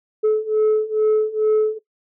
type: beating tone pair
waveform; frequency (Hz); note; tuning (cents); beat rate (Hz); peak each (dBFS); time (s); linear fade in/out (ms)
sine; 430 / 432.3; A4 / A4; -40 / -31; 2.3; -17 / -15; 0.23-1.79; 20
effects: noise-tail reverb RT60 0.1 s tail -18 dB re dry + tanh soft clip ceiling -12 dBFS